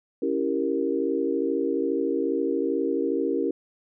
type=chord; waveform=sine; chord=C# diminished seventh; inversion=none; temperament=equal; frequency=277.2 / 329.6 / 392 / 466.2 Hz; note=C#4 / E4 / G4 / Bb4; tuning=0 / 0 / 0 / 0 cents; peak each=-28 dBFS; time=0.22-3.51 s; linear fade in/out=5 ms; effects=none